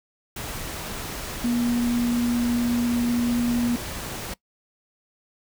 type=tone in noise; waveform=sine; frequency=239.4 Hz; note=A#3; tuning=46 cents sharp; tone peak=-20 dBFS; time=1.44-3.76 s; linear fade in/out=5 ms; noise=pink; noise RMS=-33 dBFS; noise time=0.36-4.34 s; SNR=+10 dB; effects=noise-tail reverb RT60 0.1 s tail -21 dB re dry